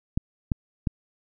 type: clicks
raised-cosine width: 5 ms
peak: -11 dBFS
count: 3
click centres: 0.175 / 0.518 / 0.872 s
effects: none